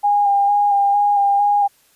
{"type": "tone with vibrato", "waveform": "sine", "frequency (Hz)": 811, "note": "G#5", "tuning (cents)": -41, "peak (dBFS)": -12, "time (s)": [0.03, 1.68], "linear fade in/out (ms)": 20, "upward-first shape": "square", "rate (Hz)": 2.2, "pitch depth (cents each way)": 18, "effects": ["white hiss -56 dBFS RMS until 1.95 s", "resampled to 32000 Hz"]}